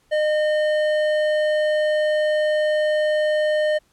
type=tone with hard clipping; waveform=sine; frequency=610 Hz; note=D#5; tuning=34 cents flat; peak=-19 dBFS; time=0.11-3.79 s; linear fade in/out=20 ms; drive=10 dB; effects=pink hiss -62 dBFS RMS until 3.92 s + low-pass 12000 Hz 12 dB/octave